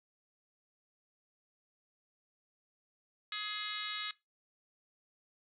harmonic tone, 420.5 Hz, G#4, 22 cents sharp, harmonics 3 / 4 / 5 / 6 / 7 / 8 / 9 / 10, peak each -45 / -46 / -45 / -49 / -48 / -45 / -45 / -48 dBFS, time 3.32-4.11 s, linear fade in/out 2 ms, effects noise-tail reverb RT60 0.2 s tail -19 dB re dry

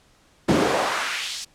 brown noise with high-pass filter sweep, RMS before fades -23 dBFS, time 0.48-1.45 s, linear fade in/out 10 ms, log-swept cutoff 220 to 5600 Hz, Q 1.5, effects pink hiss -58 dBFS RMS until 1.54 s + low-pass 9000 Hz 12 dB/octave

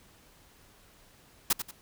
white noise with echo, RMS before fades -24 dBFS, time 1.5-1.53 s, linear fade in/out 5 ms, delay 91 ms, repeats 2, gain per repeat -10 dB, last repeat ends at 1.712 s, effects pink hiss -59 dBFS RMS until 1.81 s

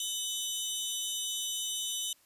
20% pulse tone cluster, 2997 / 3599 / 3799 Hz, F#7 / A7 / A#7, +22 / +38 / +32 cents, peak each -30 / -32 / -35 dBFS, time 0-2.13 s, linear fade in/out 2 ms, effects white hiss -65 dBFS RMS until 2.25 s + resampled to 32000 Hz

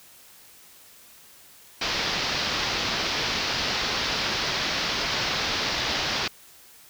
white low-pass noise, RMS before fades -27 dBFS, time 1.81-6.28 s, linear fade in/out 5 ms, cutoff 5400 Hz, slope 48 dB/octave, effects white hiss -51 dBFS RMS until 6.89 s

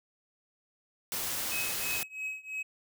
white noise, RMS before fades -34 dBFS, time 1.12-2.03 s, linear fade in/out 0 ms
triangle tone with tremolo, 2553 Hz, D#7, 44 cents sharp, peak -30 dBFS, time 1.51-2.63 s, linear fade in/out 10 ms, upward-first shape triangle, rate 3 Hz, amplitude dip 95%
effects none

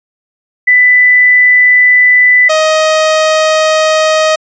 sine / sawtooth tone pair in turn, 1991 / 627.1 Hz, B6 / D#5, +14 / +13 cents, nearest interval octave + minor sixth, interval 2001 cents, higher first, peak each -3 dBFS, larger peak neither, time 0.67-2.49 / 2.49-4.36 s, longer second, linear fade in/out 10 ms, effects resampled to 16000 Hz

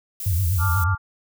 violet noise, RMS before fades -31 dBFS, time 0.2-0.84 s, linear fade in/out 2 ms
sine tone with vibrato, 89.8 Hz, F2, 49 cents sharp, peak -18 dBFS, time 0.26-0.95 s, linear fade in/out 5 ms, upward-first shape sine, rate 8.2 Hz, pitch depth 180 cents each way
sine chord, D minor, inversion second, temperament equal, 880 / 1174.7 / 1396.9 Hz, A5 / D6 / F6, 0 / 0 / 0 cents, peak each -32 / -28 / -26 dBFS, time 0.58-0.98 s, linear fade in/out 50 ms
effects none

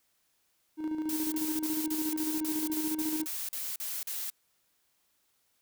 triangle tone with tremolo, 311.1 Hz, D#4, in tune, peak -27 dBFS, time 0.77-3.27 s, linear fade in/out 50 ms, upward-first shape square, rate 14 Hz, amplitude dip 45%
blue noise bursts, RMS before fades -36 dBFS, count 12, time 1.09-4.301 s, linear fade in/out 2 ms, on 230 ms, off 41 ms
effects white hiss -73 dBFS RMS until 5.61 s

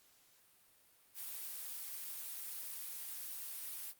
blue noise, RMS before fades -45 dBFS, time 1.14-3.94 s, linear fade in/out 50 ms, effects white hiss -68 dBFS RMS until 3.99 s + Opus 48 kbps

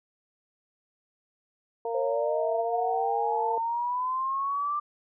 harmonic tone, 231.1 Hz, A#3, 15 cents flat, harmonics 2 / 3 / 4, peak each -30 / -34 / -36 dBFS, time 1.85-3.58 s, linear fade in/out 2 ms
sine linear sweep, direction up, 523.3 to 1187 Hz, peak -26 dBFS, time 1.94-4.8 s, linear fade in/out 10 ms
effects none

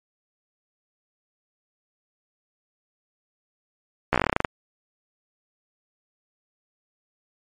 slowing click train, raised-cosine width 0.5 ms, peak -4 dBFS, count 13, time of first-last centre 4.13-4.448 s, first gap 14 ms, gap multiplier 1.11, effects MP3 64 kbps

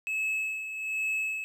triangle tone with tremolo, 2590 Hz, E7, 31 cents flat, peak -25 dBFS, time 0.07-1.44 s, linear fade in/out 0 ms, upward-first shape sine, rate 1.2 Hz, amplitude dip 60%, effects none

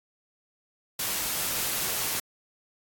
white noise, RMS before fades -29 dBFS, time 0.99-2.2 s, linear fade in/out 5 ms, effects AAC 64 kbps

